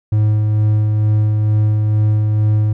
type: tone with tremolo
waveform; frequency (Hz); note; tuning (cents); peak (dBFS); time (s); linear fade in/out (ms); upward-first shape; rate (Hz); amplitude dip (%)
triangle; 106.7; G#2; +47; -8; 0.12-2.73; 5; sine; 2.2; 25
effects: none